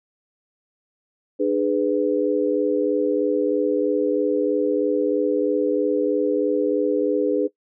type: chord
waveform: sine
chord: G# diminished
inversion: second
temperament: just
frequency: 299 / 415.3 / 498.4 Hz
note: D4 / G#4 / B4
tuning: +31 / 0 / +16 cents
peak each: -22 dBFS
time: 1.39-7.48 s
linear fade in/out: 20 ms
effects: noise-tail reverb RT60 0.1 s tail -19 dB re dry